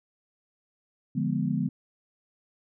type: chord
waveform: sine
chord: D diminished seventh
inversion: none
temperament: equal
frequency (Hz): 146.83 / 174.61 / 207.7 / 246.9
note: D3 / F3 / Ab3 / Cb4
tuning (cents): 0 / 0 / 0 / 0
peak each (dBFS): -30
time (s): 1.15-1.69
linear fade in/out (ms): 10
effects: none